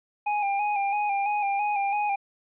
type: tone with vibrato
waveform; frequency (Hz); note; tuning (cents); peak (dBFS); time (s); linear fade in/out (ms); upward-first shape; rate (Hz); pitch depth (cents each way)
square; 814; G#5; -35; -24; 0.26-2.16; 10; square; 3; 37
effects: resampled to 8000 Hz + 11-bit